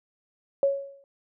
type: tone with exponential decay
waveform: sine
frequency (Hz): 554.4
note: C#5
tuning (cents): 0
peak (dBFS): -16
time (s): 0.63-1.04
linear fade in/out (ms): 1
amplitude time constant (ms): 89
effects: none